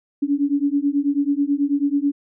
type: beating tone pair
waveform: sine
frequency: 280 / 289.2 Hz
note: C#4 / D4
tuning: +18 / -27 cents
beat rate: 9.2 Hz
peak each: -20 dBFS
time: 0.22-2.12 s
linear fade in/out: 10 ms
effects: none